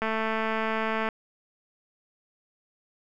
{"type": "click train", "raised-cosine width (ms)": 0.5, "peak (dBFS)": -14, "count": 237, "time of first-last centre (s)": [0.02, 1.088], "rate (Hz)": 221, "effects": []}